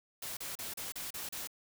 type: noise bursts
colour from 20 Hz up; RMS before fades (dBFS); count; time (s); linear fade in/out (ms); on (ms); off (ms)
white; -41; 7; 0.22-1.474; 5; 150; 34
effects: none